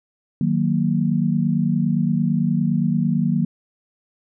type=chord; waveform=sine; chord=D# minor; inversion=none; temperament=equal; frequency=155.56 / 185 / 233.1 Hz; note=D#3 / F#3 / A#3; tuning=0 / 0 / 0 cents; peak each=-21 dBFS; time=0.41-3.45 s; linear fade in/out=2 ms; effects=none